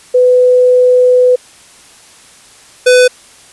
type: tone pair in turn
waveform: sine / square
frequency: 500 / 500 Hz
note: B4 / B4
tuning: +21 / +21 cents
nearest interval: unison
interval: 0 cents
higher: neither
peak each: -4 dBFS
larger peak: neither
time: 0.14-1.36 / 2.86-3.08 s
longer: first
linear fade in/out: 10 ms
effects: white hiss -40 dBFS RMS until 3.52 s + resampled to 24000 Hz